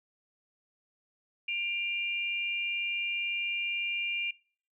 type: tone pair together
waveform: sine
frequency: 2388 / 2794 Hz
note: D7 / F7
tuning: +28 / 0 cents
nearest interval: minor third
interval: 272 cents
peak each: -32 / -34 dBFS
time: 1.48-4.31 s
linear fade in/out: 5 ms
effects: noise-tail reverb RT60 0.5 s tail -24 dB re dry